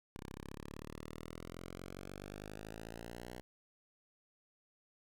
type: exponential sweep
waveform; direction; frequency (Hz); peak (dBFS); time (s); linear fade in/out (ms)
5% pulse; up; 32.69 to 62; -35; 0.16-3.41; 0
effects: none